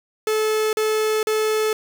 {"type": "tone bursts", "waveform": "45% pulse", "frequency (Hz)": 433.3, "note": "A4", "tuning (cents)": -27, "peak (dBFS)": -18, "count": 3, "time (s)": [0.27, 1.73], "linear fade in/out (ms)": 2, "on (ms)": 460, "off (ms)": 40, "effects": []}